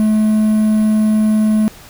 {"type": "tone with quantisation", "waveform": "triangle", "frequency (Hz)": 215.3, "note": "A3", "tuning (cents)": -37, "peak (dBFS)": -8, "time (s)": [0, 1.68], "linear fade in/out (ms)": 0, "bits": 6, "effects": ["pink hiss -39 dBFS RMS until 1.89 s"]}